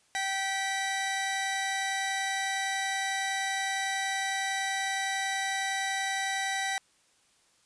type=tone pair together; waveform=sawtooth; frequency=775 / 1952.9 Hz; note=G5 / B6; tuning=-20 / -20 cents; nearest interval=octave + major third; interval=1600 cents; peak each=-28 dBFS; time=0.15-6.78 s; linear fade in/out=0 ms; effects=white hiss -66 dBFS RMS until 7.65 s + resampled to 22050 Hz